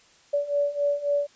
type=beating tone pair; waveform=sine; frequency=573 / 576.7 Hz; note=D5 / D5; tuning=-43 / -32 cents; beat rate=3.7 Hz; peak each=-27 / -24 dBFS; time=0.33-1.27 s; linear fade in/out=10 ms; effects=white hiss -57 dBFS RMS until 1.35 s + resampled to 16000 Hz